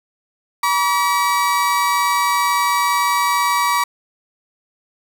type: tone pair together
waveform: 35% pulse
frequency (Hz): 962.8 / 1145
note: B5 / D6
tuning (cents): -44 / -44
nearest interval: minor third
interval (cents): 300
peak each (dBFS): -16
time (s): 0.63-3.84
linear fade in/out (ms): 5
effects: none